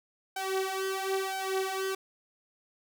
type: tone with flanger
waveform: sawtooth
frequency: 383.3 Hz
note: G4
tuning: 39 cents flat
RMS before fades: -32 dBFS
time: 0.36-1.95 s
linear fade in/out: 5 ms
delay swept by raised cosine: 1.3 to 4.6 ms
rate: 1 Hz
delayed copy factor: +0.8
effects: none